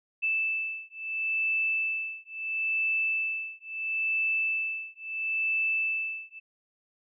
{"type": "beating tone pair", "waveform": "sine", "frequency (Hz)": [2637, 2637.74], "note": ["E7", "E7"], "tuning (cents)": [0, 0], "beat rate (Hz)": 0.74, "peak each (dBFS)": -30, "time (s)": [0.22, 6.4], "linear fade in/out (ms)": 20, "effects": []}